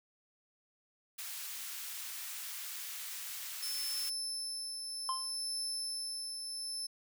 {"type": "high-pass noise", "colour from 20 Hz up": "white", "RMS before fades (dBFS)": -43, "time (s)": [1.18, 4.1], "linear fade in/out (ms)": 10, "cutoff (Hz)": 1400, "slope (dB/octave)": 12}
{"type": "tone with tremolo", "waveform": "30% pulse", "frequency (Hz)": 5274, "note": "E8", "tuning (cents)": 0, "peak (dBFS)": -31, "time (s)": [3.62, 6.87], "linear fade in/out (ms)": 10, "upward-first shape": "triangle", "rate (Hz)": 0.63, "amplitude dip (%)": 45}
{"type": "tone with exponential decay", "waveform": "triangle", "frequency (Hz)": 1046.5, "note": "C6", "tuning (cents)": 0, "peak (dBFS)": -28, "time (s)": [5.09, 5.37], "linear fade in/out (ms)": 1, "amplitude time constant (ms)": 59}
{"effects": []}